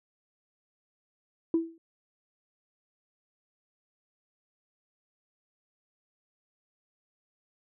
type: tone with exponential decay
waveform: sine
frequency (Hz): 329.6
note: E4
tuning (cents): 0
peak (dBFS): -18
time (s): 1.54-1.78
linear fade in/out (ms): 2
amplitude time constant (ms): 51
effects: tanh soft clip ceiling -17 dBFS